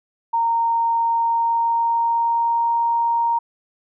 sine tone with pitch glide, 924 to 932 Hz, A#5 to A#5, -16 to -1 cents, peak -16 dBFS, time 0.33-3.39 s, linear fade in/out 10 ms, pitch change +15 cents, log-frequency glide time 1.07-2.75 s, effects none

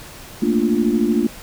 sine chord, Bb major seventh, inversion third, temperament equal, 220 / 233.1 / 293.7 / 349.2 Hz, A3 / Bb3 / D4 / F4, 0 / 0 / 0 / 0 cents, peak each -20 / -19 / -21 / -21 dBFS, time 0.42-1.27 s, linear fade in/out 5 ms, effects pink hiss -38 dBFS RMS until 1.42 s

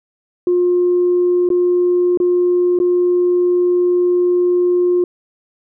sine tone with dropouts, 355.8 Hz, F4, 32 cents sharp, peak -10 dBFS, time 0.47-5.04 s, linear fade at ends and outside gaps 2 ms, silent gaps 1.49-1.502 / 2.174-2.201 / 2.789-2.8 s, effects tanh soft clip ceiling -7 dBFS

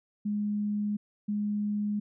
sine tone pair in turn, 207.7 / 207.7 Hz, G#3 / G#3, 0 / 0 cents, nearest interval unison, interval 0 cents, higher neither, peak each -27 dBFS, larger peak neither, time 0.25-0.97 / 1.28-2 s, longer neither, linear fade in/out 10 ms, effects none

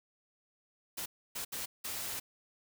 white noise bursts at uneven times, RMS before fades -39 dBFS, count 4, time 0.97-1.06 / 1.35-1.45 / 1.52-1.66 / 1.84-2.2 s, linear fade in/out 10 ms, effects none

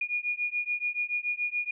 sine beating tone pair, 2437 / 2444 Hz, D#7 / D#7, -37 / -32 cents, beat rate 7 Hz, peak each -31 dBFS, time 0.01-1.71 s, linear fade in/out 5 ms, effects none

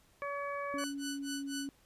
harmonic tone, 567 Hz, C#5, 39 cents sharp, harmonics 1 / 2 / 3 / 4, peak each -39 / -39 / -45 / -46 dBFS, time 0.22-0.84 s, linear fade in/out 0 ms
sine tone with pitch glide, 281.5 to 277.6 Hz, C#4 to C#4, +27 to +3 cents, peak -37 dBFS, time 0.74-1.69 s, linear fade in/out 0 ms, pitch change -24 cents, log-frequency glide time 0.87-1.56 s
10% pulse tone with tremolo, 1489 Hz, F#6, 11 cents sharp, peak -30 dBFS, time 0.78-1.7 s, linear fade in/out 5 ms, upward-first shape sine, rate 4.1 Hz, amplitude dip 100%
effects pink hiss -67 dBFS RMS until 1.85 s + resampled to 32000 Hz

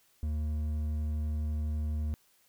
triangle tone with hard clipping, 76 Hz, D#2, 40 cents flat, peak -31 dBFS, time 0.23-2.14 s, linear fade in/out 0 ms, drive 9 dB, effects white hiss -67 dBFS RMS until 2.48 s

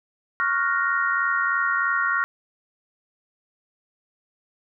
sine chord, Gb major seventh, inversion second, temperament equal, 1108.7 / 1396.9 / 1480 / 1864.7 Hz, Db6 / F6 / Gb6 / Bb6, 0 / 0 / 0 / 0 cents, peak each -26 / -23 / -29 / -26 dBFS, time 0.4-2.24 s, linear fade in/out 0 ms, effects none

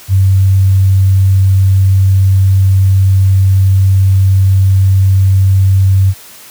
sine tone, 96 Hz, G2, 36 cents flat, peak -4 dBFS, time 0.08-6.14 s, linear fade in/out 50 ms, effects white hiss -35 dBFS RMS until 6.5 s + high-pass 60 Hz 12 dB/octave

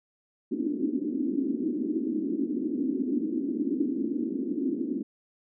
white band-pass noise, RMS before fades -29 dBFS, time 0.51-5.03 s, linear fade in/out 10 ms, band 240 to 320 Hz, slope 48 dB/octave, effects none

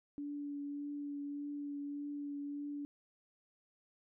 sine tone with vibrato, 287.7 Hz, D4, 36 cents flat, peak -39 dBFS, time 0.18-2.85 s, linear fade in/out 0 ms, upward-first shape triangle, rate 1.7 Hz, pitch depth 15 cents each way, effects none

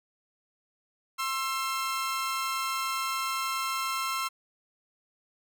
sawtooth tone pair together, 1062 / 1335 Hz, C6 / E6, +25 / +22 cents, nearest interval major third, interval 397 cents, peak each -28 dBFS, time 1.18-4.29 s, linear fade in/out 20 ms, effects none

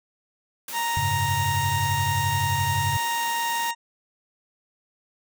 white high-pass noise, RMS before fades -35 dBFS, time 0.68-3.71 s, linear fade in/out 2 ms, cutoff 150 Hz, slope 96 dB/octave
harmonic tone, 932.3 Hz, A#5, in tune, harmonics 1 / 2 / 3 / 4 / 6 / 7 / 8 / 9, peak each -25 / -31 / -35 / -37 / -41 / -42 / -43 / -44 dBFS, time 0.72-3.75 s, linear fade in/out 50 ms
sine chord, F# suspended second, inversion none, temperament just, 92.5 / 104.06 / 138.75 Hz, F#2 / G#2 / C#3, 0 / +4 / +2 cents, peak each -30 / -28 / -29 dBFS, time 0.97-2.97 s, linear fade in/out 0 ms
effects none

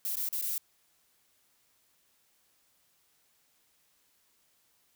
violet noise with dropouts, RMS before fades -33 dBFS, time 0.05-0.58 s, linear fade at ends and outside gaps 1 ms, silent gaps 0.156-0.169 / 0.289-0.327 / 0.414-0.423 s, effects white hiss -70 dBFS RMS until 4.95 s

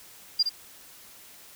sine tone with echo, 4800 Hz, D8, 37 cents sharp, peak -18 dBFS, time 0.39-0.43 s, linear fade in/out 10 ms, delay 65 ms, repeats 1, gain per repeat -6 dB, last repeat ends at 0.495 s, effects white hiss -50 dBFS RMS until 1.55 s

